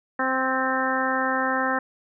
harmonic tone with a mistuned harmonic, 261.6 Hz, C4, in tune, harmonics 1 / 2 / 3 / 4 / 5 / 6 / 7, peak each -29 / -29 / -29 / -29 / -29 / -29 / -29 dBFS, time 0.19-1.79 s, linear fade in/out 5 ms, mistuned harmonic 7, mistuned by -16 cents, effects none

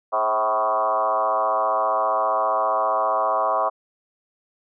sine tone with frequency modulation, 880 Hz, A5, in tune, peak -18 dBFS, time 0.12-3.7 s, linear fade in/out 20 ms, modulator 115 Hz, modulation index 2.8, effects none

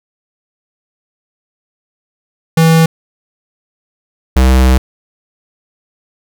square tone pair in turn, 162.8 / 64.42 Hz, E3 / C2, -21 / -26 cents, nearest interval octave + major third, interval 1605 cents, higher first, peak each -6 dBFS, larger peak neither, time 2.57-2.86 / 4.36-4.78 s, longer second, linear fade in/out 5 ms, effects none

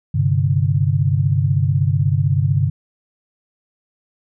sine chord, G suspended fourth, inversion none, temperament equal, 98 / 130.81 / 146.83 Hz, G2 / C3 / D3, 0 / 0 / 0 cents, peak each -18 dBFS, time 0.14-2.7 s, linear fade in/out 10 ms, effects none

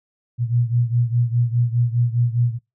sine beating tone pair, 118.3 / 123.2 Hz, A#2 / B2, +26 / -4 cents, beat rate 4.9 Hz, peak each -18 / -21 dBFS, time 0.38-2.59 s, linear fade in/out 50 ms, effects noise-tail reverb RT60 0.2 s tail -24 dB re dry

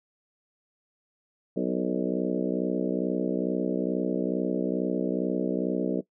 harmonic tone with a mistuned harmonic, 62.3 Hz, B1, 16 cents sharp, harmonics 3 / 4 / 5 / 6 / 7 / 8 / 9 / 10, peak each -31 / -31 / -31 / -33 / -32 / -37 / -36 / -39 dBFS, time 1.56-6.01 s, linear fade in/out 10 ms, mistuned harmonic 7, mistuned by +41 cents, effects noise-tail reverb RT60 0.1 s tail -18 dB re dry

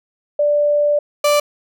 sine / 35% pulse tone pair in turn, 587.3 / 587.3 Hz, D5 / D5, 0 / 0 cents, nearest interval unison, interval 0 cents, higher neither, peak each -12 / -10 dBFS, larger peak second, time 0.39-0.99 / 1.24-1.4 s, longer first, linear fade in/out 5 ms, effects none

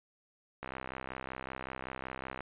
click train, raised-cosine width 0.5 ms, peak -24 dBFS, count 117, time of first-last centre 0.63-2.406 s, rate 65.3 Hz, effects resampled to 8000 Hz

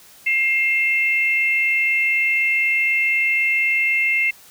sine tone pair together, 2122 / 2674 Hz, C7 / E7, +24 / +24 cents, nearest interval major third, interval 400 cents, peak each -17 / -21 dBFS, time 0.26-4.31 s, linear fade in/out 10 ms, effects white hiss -47 dBFS RMS until 4.5 s

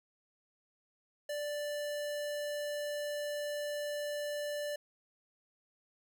square tone, 587.3 Hz, D5, in tune, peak -36 dBFS, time 1.29-4.76 s, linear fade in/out 5 ms, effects none

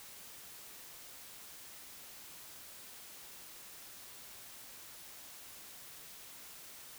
silence, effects white hiss -52 dBFS RMS until 6.98 s

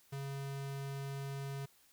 square tone, 138.1 Hz, C#3, 6 cents flat, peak -40 dBFS, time 0.12-1.66 s, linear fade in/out 10 ms, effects white hiss -67 dBFS RMS until 1.92 s

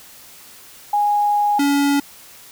sine / square tone pair in turn, 826 / 283.1 Hz, G#5 / C#4, -10 / +37 cents, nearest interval octave + perfect fifth, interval 1853 cents, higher first, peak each -14 / -15 dBFS, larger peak first, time 0.93-1.59 / 1.59-2 s, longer first, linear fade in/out 5 ms, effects white hiss -43 dBFS RMS until 2.51 s

